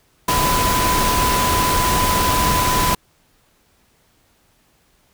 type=tone in noise; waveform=sine; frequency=1000 Hz; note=B5; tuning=21 cents sharp; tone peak=-18 dBFS; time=0.28-2.95 s; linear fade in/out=5 ms; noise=pink; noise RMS=-19 dBFS; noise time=0.28-2.95 s; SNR=-2 dB; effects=pink hiss -59 dBFS RMS until 5.13 s